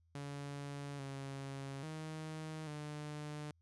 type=tone with pitch steps; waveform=sawtooth; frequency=142.1 / 137.1 / 156.9 / 149.5 Hz; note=C#3 / C#3 / D#3 / D3; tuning=+43 / -19 / +15 / +31 cents; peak=-39 dBFS; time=0.15-3.51 s; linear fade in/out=2 ms; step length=840 ms; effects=added 83 Hz sine -69 dBFS peak until 3.61 s + resampled to 24000 Hz